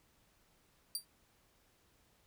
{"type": "tone with exponential decay", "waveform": "20% pulse", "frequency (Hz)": 4700, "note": "D8", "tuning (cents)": 1, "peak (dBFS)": -26, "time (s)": [0.95, 1.05], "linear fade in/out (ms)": 1, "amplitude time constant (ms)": 21, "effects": ["pink hiss -71 dBFS RMS until 2.26 s"]}